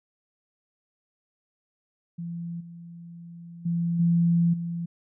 sine tone with level steps, 170 Hz, F3, 46 cents flat, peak -31 / -40 / -23 / -18 / -28 dBFS, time 2.18-4.86 s, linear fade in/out 10 ms, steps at 2.6 / 3.65 / 3.99 / 4.53 s, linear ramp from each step 10 ms, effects none

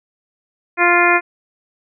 harmonic tone, 349.2 Hz, F4, in tune, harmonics 1 / 2 / 3 / 4 / 5 / 6 / 7, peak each -18 / -18 / -18 / -18 / -18 / -18 / -18 dBFS, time 0.77-1.21 s, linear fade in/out 50 ms, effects none

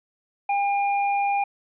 square tone, 804 Hz, G5, 44 cents sharp, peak -21 dBFS, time 0.49-1.44 s, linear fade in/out 5 ms, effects resampled to 8000 Hz + 10-bit

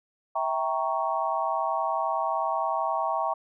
sine chord, E diminished seventh, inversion none, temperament equal with one note detuned, 653.2 / 784 / 932.3 / 1108.7 Hz, E5 / G5 / Bb5 / Db6, -16 / 0 / 0 / 0 cents, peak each -30 dBFS, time 0.35-3.34 s, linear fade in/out 10 ms, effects none

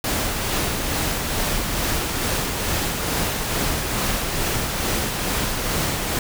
pink noise with tremolo, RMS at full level -22 dBFS, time 0.04-6.19 s, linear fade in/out 2 ms, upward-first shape sine, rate 2.3 Hz, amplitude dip 30%, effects none

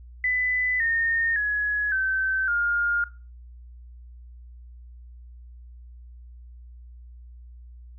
sine tone with pitch steps, 2000 / 1834 / 1681.8 / 1542.2 / 1414.2 Hz, B6 / A#6 / G#6 / G6 / F6, +21 / -29 / +21 / -29 / +21 cents, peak -21 dBFS, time 0.24-3.04 s, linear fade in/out 2 ms, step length 560 ms, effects noise-tail reverb RT60 0.3 s tail -17 dB re dry + added 60 Hz sine -42 dBFS peak until 7.98 s

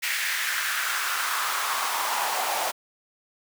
pink noise with high-pass filter sweep, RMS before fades -27 dBFS, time 0.02-2.72 s, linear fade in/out 20 ms, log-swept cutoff 2000 to 720 Hz, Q 2.9, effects none

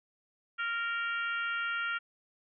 harmonic tone with a mistuned harmonic, 464.3 Hz, A#4, 7 cents flat, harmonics 3 / 4 / 5 / 6 / 7, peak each -32 / -40 / -42 / -41 / -46 dBFS, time 0.58-1.99 s, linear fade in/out 20 ms, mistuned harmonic 7, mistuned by -16 cents, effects none

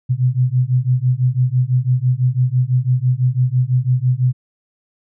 sine beating tone pair, 123.6 / 129.6 Hz, B2 / C3, +2 / -16 cents, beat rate 6 Hz, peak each -16 dBFS, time 0.09-4.33 s, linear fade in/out 20 ms, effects none

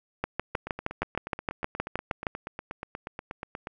two click trains, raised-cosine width 0.5 ms, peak -20 / -12 dBFS, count 27 / 14, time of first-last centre 0.55-3.671 / 0.24-2.268 s, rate 8.33 / 6.41 Hz, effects none

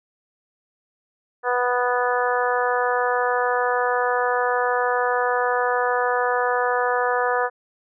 harmonic tone, 246.6 Hz, B3, 2 cents flat, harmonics 2 / 3 / 4 / 5 / 6 / 7, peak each -23 / -25 / -26 / -27 / -28 / -28 dBFS, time 1.43-7.5 s, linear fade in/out 50 ms, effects none

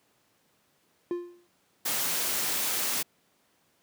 triangle tone with exponential decay, 350.1 Hz, F4, 4 cents sharp, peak -23 dBFS, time 1.11-1.47 s, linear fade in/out 0 ms, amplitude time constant 77 ms
white noise, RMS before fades -29 dBFS, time 1.85-3.03 s, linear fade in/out 10 ms
effects pink hiss -68 dBFS RMS until 3.82 s + high-pass 150 Hz 12 dB/octave

